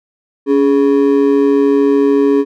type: ring-modulated tone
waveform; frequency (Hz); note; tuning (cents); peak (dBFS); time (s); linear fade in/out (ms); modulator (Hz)
triangle; 349.2; F4; 0; -3; 0.46-2.45; 50; 66.8
effects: none